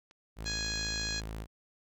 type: clicks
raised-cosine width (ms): 0.2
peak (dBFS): -39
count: 3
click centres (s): 0.111 / 0.685 / 0.741
type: tone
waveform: sawtooth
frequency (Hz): 54.2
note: A1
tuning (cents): -25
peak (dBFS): -34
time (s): 0.36-1.47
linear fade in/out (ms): 50
type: harmonic tone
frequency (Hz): 832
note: G#5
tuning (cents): +3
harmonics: 2 / 3 / 4 / 5 / 6 / 7 / 8 / 9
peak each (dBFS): -40 / -44 / -45 / -36 / -48 / -45 / -44 / -47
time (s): 0.45-1.21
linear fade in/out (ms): 20
effects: none